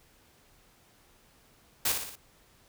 white noise with echo, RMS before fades -27 dBFS, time 1.85-1.92 s, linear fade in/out 5 ms, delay 59 ms, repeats 4, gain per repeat -5 dB, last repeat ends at 2.156 s, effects pink hiss -62 dBFS RMS until 2.68 s

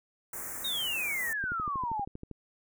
white band-stop noise, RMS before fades -39 dBFS, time 0.33-1.33 s, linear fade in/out 2 ms, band 2100 to 6400 Hz, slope 48 dB/octave
sine exponential sweep, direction down, 3825 to 781 Hz, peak -30 dBFS, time 0.64-2.05 s, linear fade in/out 10 ms
click train, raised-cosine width 3 ms, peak -28 dBFS, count 12, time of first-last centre 1.44-2.313 s, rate 12.6 Hz
effects none

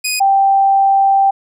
15% pulse / sine tone pair in turn, 2489 / 784 Hz, D#7 / G5, 0 / 0 cents, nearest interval octave + minor sixth, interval 2000 cents, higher first, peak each -9 / -8 dBFS, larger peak second, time 0.04-0.2 / 0.2-1.31 s, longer second, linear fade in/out 10 ms, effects none

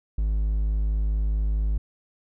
triangle tone, 52.3 Hz, G#1, 13 cents sharp, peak -19 dBFS, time 0.18-1.78 s, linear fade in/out 5 ms, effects none

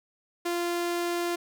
sawtooth tone, 346.5 Hz, F4, 14 cents flat, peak -23 dBFS, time 0.45-1.36 s, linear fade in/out 10 ms, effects none

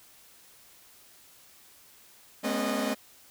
sawtooth tone cluster, 212.2 / 246 / 270.6 / 614 Hz, G#3 / B3 / C#4 / D#5, +38 / -7 / -42 / -23 cents, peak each -29 dBFS, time 2.43-2.95 s, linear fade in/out 20 ms, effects white hiss -56 dBFS RMS until 3.3 s

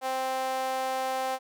sawtooth tone with high-pass filter, 261.6 Hz, C4, in tune, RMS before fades -30 dBFS, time 0.01-1.39 s, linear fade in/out 50 ms, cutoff 670 Hz, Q 6.2, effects none

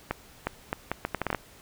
accelerating click train, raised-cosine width 0.5 ms, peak -12 dBFS, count 11, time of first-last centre 0.11-1.348 s, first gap 360 ms, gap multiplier 0.72, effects pink hiss -53 dBFS RMS until 1.61 s

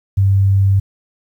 sine tone, 97.8 Hz, G2, 4 cents flat, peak -9 dBFS, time 0.17-0.8 s, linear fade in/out 10 ms, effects 8-bit

